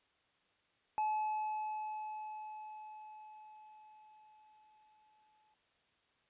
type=tone with exponential decay; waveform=triangle; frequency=858 Hz; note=A5; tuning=44 cents flat; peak=-29 dBFS; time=0.98-5.54 s; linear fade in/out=0 ms; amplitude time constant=990 ms; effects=white hiss -74 dBFS RMS until 6.29 s + resampled to 8000 Hz